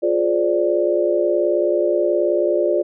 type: chord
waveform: sine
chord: D half-diminished seventh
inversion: first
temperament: just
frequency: 352.4 / 422.9 / 528.6 / 587.3 Hz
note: F4 / Ab4 / C5 / D5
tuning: +16 / +31 / +18 / 0 cents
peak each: -19 / -23 / -24 / -19 dBFS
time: 0.02-2.83 s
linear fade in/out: 20 ms
effects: none